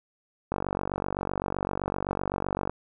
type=click train; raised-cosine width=1 ms; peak=-14 dBFS; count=105; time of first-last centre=0.52-2.696 s; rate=47.8 Hz; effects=none